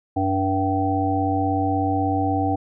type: harmonic tone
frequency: 96.4 Hz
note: G2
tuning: 28 cents flat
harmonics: 1 / 3 / 5 / 7 / 8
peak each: -25 / -23 / -31 / -30 / -23 dBFS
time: 0.16-2.56 s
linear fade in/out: 10 ms
effects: none